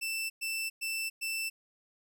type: tone bursts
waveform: sawtooth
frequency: 2664 Hz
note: E7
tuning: 18 cents sharp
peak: -29 dBFS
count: 4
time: 0.01-1.5 s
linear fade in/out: 20 ms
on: 290 ms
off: 110 ms
effects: none